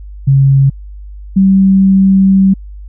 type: tone pair in turn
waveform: sine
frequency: 136.6 / 192.57 Hz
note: C#3 / G3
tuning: -25 / -31 cents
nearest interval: tritone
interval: 594 cents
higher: second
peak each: -4 dBFS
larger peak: neither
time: 0.27-0.7 / 1.36-2.54 s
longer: second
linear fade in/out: 10 ms
effects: added 50 Hz sine -26 dBFS peak until 2.88 s